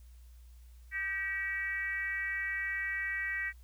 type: tone with frequency modulation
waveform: sine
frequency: 1923 Hz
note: B6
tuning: 47 cents flat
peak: -32 dBFS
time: 0.91-3.53 s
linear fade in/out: 50 ms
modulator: 357 Hz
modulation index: 0.83
effects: added 60 Hz sine -51 dBFS peak until 3.63 s + white hiss -69 dBFS RMS until 3.63 s